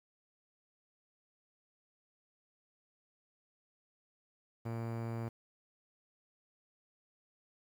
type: tone with low-pass filter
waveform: sawtooth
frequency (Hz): 115.3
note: A#2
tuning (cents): -19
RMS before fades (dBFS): -39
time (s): 4.65-5.29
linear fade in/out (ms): 10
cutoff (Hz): 1300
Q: 0.7
effects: 10-bit